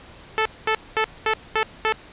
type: tone bursts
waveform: 10% pulse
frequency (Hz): 438.5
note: A4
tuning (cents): -6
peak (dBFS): -10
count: 6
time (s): 0.38-1.924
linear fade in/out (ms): 0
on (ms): 74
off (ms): 220
effects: pink hiss -45 dBFS RMS until 2.12 s + resampled to 8000 Hz